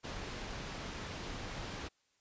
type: low-pass noise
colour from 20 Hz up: pink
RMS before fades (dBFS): -43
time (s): 0.03-1.89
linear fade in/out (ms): 20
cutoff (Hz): 5600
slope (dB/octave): 12
effects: white hiss -75 dBFS RMS until 2.2 s + resampled to 16000 Hz